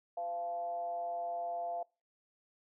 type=tone with frequency modulation; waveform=sine; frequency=690 Hz; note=F5; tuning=21 cents flat; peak=-35 dBFS; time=0.17-1.83 s; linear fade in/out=5 ms; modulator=181 Hz; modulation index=0.46; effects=noise-tail reverb RT60 0.3 s tail -25 dB re dry